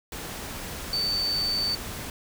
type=tone in noise; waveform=sine; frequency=4554 Hz; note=C#8; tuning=46 cents sharp; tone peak=-24 dBFS; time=0.93-1.75 s; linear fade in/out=2 ms; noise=pink; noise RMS=-36 dBFS; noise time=0.12-2.1 s; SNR=+9 dB; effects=none